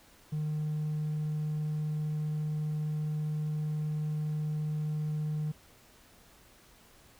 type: tone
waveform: triangle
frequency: 152.5 Hz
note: D#3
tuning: 34 cents flat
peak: -27 dBFS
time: 0.32-5.52 s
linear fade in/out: 10 ms
effects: tanh soft clip ceiling -25 dBFS + pink hiss -59 dBFS RMS until 7.19 s